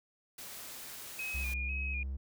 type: noise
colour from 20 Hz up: white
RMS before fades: -46 dBFS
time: 0.38-1.54 s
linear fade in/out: 5 ms
type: tone with vibrato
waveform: sine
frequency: 2489 Hz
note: D#7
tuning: in tune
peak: -36 dBFS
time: 1.19-2.03 s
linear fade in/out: 2 ms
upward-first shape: square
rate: 2 Hz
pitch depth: 41 cents each way
type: tone with pitch glide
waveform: triangle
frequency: 65.7 to 67.12 Hz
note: C2 to C2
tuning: +8 to +45 cents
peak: -33 dBFS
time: 1.34-2.17 s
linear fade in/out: 10 ms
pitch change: +37 cents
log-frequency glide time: 1.57-1.98 s
effects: none